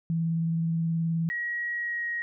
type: tone with vibrato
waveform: sine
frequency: 164.81 Hz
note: E3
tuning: in tune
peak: -24 dBFS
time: 0.1-1.29 s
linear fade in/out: 0 ms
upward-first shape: triangle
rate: 19 Hz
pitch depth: 20 cents each way
type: tone with pitch glide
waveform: sine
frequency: 1904 to 1887.6 Hz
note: A#6 to A#6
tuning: +36 to +21 cents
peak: -28 dBFS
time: 1.3-2.22 s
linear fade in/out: 0 ms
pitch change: -15 cents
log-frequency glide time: 1.74-2.08 s
effects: none